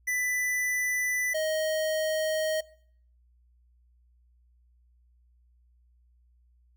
square tone pair in turn, 1990 / 626.8 Hz, B6 / D#5, +13 / +13 cents, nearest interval octave + minor sixth, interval 2000 cents, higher first, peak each -27 dBFS, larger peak neither, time 0.07-1.34 / 1.34-2.61 s, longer neither, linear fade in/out 10 ms, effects noise-tail reverb RT60 0.6 s tail -22 dB re dry + added 60 Hz sine -60 dBFS peak until 6.76 s

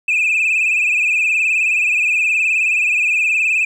sine tone with vibrato, 2522 Hz, D#7, 23 cents sharp, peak -11 dBFS, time 0.08-3.65 s, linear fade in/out 5 ms, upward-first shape sine, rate 19 Hz, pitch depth 86 cents each way, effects tanh soft clip ceiling -11 dBFS + 8-bit

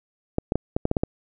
clicks, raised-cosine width 2 ms, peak -8 dBFS, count 8, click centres 0.384 / 0.521 / 0.556 / 0.765 / 0.854 / 0.914 / 0.968 / 1.035 s, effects none

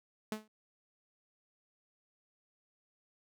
sawtooth tone with exponential decay, 215.6 Hz, A3, 35 cents flat, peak -28 dBFS, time 0.32-0.48 s, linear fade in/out 2 ms, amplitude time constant 34 ms, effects none

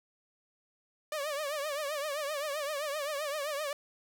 sawtooth tone with vibrato, 587 Hz, D5, 1 cent flat, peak -29 dBFS, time 1.12-3.73 s, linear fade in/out 2 ms, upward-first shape triangle, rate 7.7 Hz, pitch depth 130 cents each way, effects none

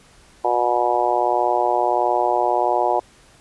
harmonic tone, 121.5 Hz, B2, 28 cents flat, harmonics 3 / 4 / 5 / 6 / 7 / 8, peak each -25 / -26 / -23 / -21 / -22 / -25 dBFS, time 0.44-3 s, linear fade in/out 10 ms, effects pink hiss -51 dBFS RMS until 3.4 s + resampled to 24000 Hz

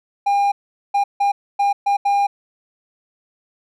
triangle tone bursts at uneven times, 805 Hz, G5, 46 cents sharp, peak -12 dBFS, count 6, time 0.26-0.52 / 0.94-1.04 / 1.2-1.32 / 1.59-1.73 / 1.86-1.97 / 2.05-2.27 s, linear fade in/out 10 ms, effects none

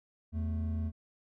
triangle tone pair together, 82.6 / 220.3 Hz, E2 / A3, +4 / +2 cents, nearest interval octave + perfect fourth, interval 1698 cents, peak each -29 / -36 dBFS, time 0.32-0.92 s, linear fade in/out 50 ms, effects tanh soft clip ceiling -22 dBFS

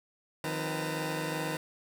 15% pulse tone cluster, 156.8 / 179.4 / 262.3 / 498.5 / 914 Hz, D#3 / F3 / C4 / B4 / A#5, +14 / +47 / +4 / +16 / -34 cents, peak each -28 / -36 / -37 / -32 / -34 dBFS, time 0.44-1.57 s, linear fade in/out 2 ms, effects none

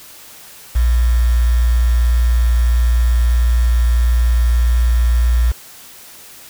sine tone with quantisation, 59.2 Hz, A#1, 27 cents sharp, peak -10 dBFS, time 0.75-5.52 s, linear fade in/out 10 ms, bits 5, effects white hiss -39 dBFS RMS until 6.49 s

